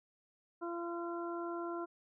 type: harmonic tone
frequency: 342.1 Hz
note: F4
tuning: 36 cents flat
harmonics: 1 / 2 / 3 / 4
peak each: -39 / -45 / -46 / -46 dBFS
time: 0.61-1.86 s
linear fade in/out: 20 ms
effects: none